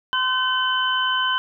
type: tone cluster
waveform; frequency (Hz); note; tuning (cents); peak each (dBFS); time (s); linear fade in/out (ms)
sine; 1030 / 1528 / 3039; C6 / G6 / F#7; -28 / -45 / +46; -23; 0.13-1.38; 0
effects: none